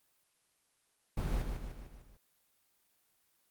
brown noise with echo, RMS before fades -34 dBFS, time 1.17-1.42 s, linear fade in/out 5 ms, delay 150 ms, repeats 5, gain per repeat -5 dB, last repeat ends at 2.17 s, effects white hiss -74 dBFS RMS until 3.5 s + Opus 24 kbps

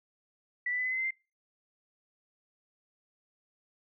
sine tone with pitch steps, 1964 / 1984.5 / 2005 / 2026 / 2047 / 2069 / 2090 Hz, B6 / B6 / B6 / B6 / C7 / C7 / C7, -10 / +8 / +26 / +44 / -38 / -20 / -2 cents, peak -29 dBFS, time 0.66-1.108 s, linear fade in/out 5 ms, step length 64 ms, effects noise-tail reverb RT60 0.3 s tail -25 dB re dry

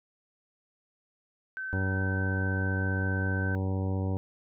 sine tone, 1536 Hz, G6, 36 cents flat, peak -33 dBFS, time 1.57-3.55 s, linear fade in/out 0 ms
harmonic tone, 95.2 Hz, F#2, 50 cents sharp, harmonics 1 / 2 / 3 / 4 / 5 / 6 / 8 / 9 / 10, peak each -28 / -35 / -37 / -42 / -41 / -43 / -46 / -51 / -48 dBFS, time 1.73-4.17 s, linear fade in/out 0 ms
effects none

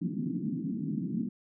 pink band-pass noise, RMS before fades -33 dBFS, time 0.01-1.29 s, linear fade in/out 10 ms, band 160 to 290 Hz, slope 48 dB/octave, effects none

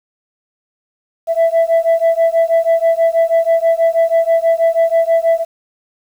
sine beating tone pair, 659.3 / 665.5 Hz, E5 / E5, 0 / +16 cents, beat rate 6.2 Hz, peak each -11 dBFS, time 1.27-5.45 s, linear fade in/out 50 ms, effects tanh soft clip ceiling -7 dBFS + 7-bit

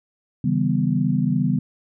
sine chord, C# half-diminished seventh, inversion none, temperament equal with one note detuned, 138.59 / 161.24 / 196 / 246.9 Hz, C#3 / E3 / G3 / B3, 0 / -38 / 0 / 0 cents, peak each -23 dBFS, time 0.44-1.59 s, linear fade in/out 5 ms, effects none

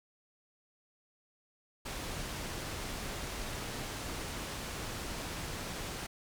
pink low-pass noise, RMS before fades -40 dBFS, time 1.85-6.07 s, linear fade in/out 10 ms, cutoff 10000 Hz, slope 12 dB/octave, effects none

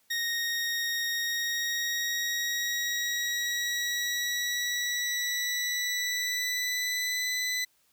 20% pulse tone with pitch glide, 1864.7 to 1998.5 Hz, A#6 to B6, 0 to +20 cents, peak -23 dBFS, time 0.1-7.65 s, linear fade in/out 10 ms, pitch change +120 cents, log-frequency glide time 1.11-7.29 s, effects white hiss -68 dBFS RMS until 7.92 s

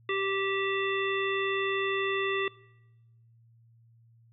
harmonic tone with a mistuned harmonic, 390.4 Hz, G4, 7 cents flat, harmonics 1 / 3 / 5 / 7 / 9, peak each -30 / -34 / -33 / -36 / -40 dBFS, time 0.09-2.48 s, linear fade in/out 2 ms, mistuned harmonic 7, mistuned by -31 cents, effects noise-tail reverb RT60 1.0 s tail -22 dB re dry + added 115 Hz sine -57 dBFS peak until 4.32 s

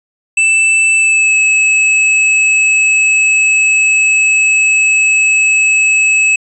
square tone with pitch glide, 2646 to 2590 Hz, E7 to E7, +6 to -31 cents, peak -8 dBFS, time 0.37-6.36 s, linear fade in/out 5 ms, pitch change -37 cents, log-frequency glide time 0.96-1.36 s, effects resampled to 24000 Hz

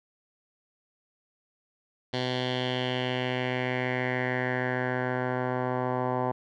10% pulse tone with low-pass filter sweep, 126.5 Hz, B2, 42 cents sharp, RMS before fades -29 dBFS, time 2.13-6.32 s, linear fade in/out 10 ms, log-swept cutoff 3900 to 1000 Hz, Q 3.5, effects none

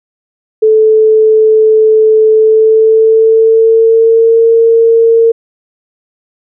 sine tone with pitch glide, 436.3 to 456.9 Hz, A4 to A#4, -15 to -35 cents, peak -3 dBFS, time 0.62-5.32 s, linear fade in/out 10 ms, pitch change +80 cents, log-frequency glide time 2.31-4.46 s, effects none

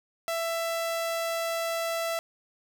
sawtooth tone, 665 Hz, E5, 15 cents sharp, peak -24 dBFS, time 0.28-2.19 s, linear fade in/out 0 ms, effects none

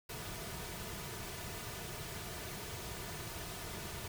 pink noise with comb filter, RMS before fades -44 dBFS, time 0.09-4.08 s, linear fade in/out 5 ms, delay 3.7 ms, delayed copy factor -0.55, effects none

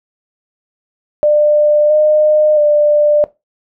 sine tone with pitch steps, 597 / 609 / 594 Hz, D5 / D#5 / D5, +28 / -37 / +20 cents, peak -7 dBFS, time 1.23-3.24 s, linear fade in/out 0 ms, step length 670 ms, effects noise-tail reverb RT60 0.2 s tail -17 dB re dry

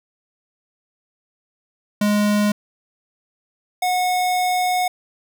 square tone pair in turn, 207.7 / 729.3 Hz, G#3 / F#5, 0 / -25 cents, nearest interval octave + minor seventh, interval 2175 cents, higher second, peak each -16 / -18 dBFS, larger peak first, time 2.01-2.52 / 3.82-4.88 s, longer second, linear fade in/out 5 ms, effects none

